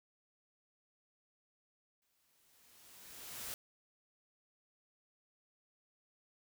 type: noise with exponential growth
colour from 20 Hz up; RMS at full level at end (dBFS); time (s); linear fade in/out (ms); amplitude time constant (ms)
white; -42; 2.02-3.54; 1; 330
effects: none